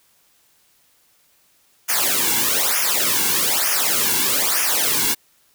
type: noise with flanger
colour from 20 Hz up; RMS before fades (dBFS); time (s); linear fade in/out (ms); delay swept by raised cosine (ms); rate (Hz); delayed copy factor
white; -19; 1.88-5.15; 20; 0.24 to 1.64; 1.1; -1
effects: white hiss -59 dBFS RMS until 5.54 s